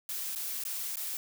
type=noise with dropouts; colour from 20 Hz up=blue; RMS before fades=-36 dBFS; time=0.09-1.17 s; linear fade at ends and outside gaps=1 ms; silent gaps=0.35-0.358 / 0.638-0.651 / 0.958-0.969 s; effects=none